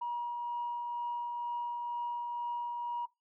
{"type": "tone with tremolo", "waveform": "sine", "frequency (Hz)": 956, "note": "A#5", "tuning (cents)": 43, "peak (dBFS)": -31, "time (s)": [0.01, 3.06], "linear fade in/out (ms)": 10, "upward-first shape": "triangle", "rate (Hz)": 2.1, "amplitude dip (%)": 30, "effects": ["noise-tail reverb RT60 0.2 s tail -21 dB re dry", "tanh soft clip ceiling -29 dBFS"]}